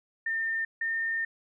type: tone pair in turn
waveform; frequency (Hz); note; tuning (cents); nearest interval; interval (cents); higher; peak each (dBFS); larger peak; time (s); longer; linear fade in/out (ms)
sine; 1808 / 1817.2; A6 / A#6; +47 / -45; unison; 8; second; -27; neither; 0.26-0.65 / 0.81-1.25; second; 5
effects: none